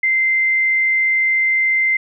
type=tone; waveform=sine; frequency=2081 Hz; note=C7; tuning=10 cents flat; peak=-13 dBFS; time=0.03-1.97 s; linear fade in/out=5 ms; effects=none